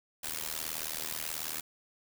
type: noise with amplitude modulation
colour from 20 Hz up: white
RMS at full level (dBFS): -33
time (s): 0.23-1.61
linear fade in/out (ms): 10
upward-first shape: sine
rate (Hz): 78.5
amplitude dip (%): 100
effects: none